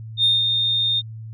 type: tone with ADSR envelope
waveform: sine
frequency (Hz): 3653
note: A#7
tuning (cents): -36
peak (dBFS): -12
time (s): 0.17-1.02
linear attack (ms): 70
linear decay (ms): 180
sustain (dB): -5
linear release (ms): 34
effects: tanh soft clip ceiling -8 dBFS + added 111 Hz sine -32 dBFS peak until 1.33 s